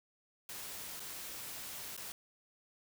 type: noise with dropouts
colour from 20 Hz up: white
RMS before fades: -45 dBFS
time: 0.49-2.12 s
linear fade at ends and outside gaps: 1 ms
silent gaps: 0.996-1.002 / 1.966-1.976 s
effects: none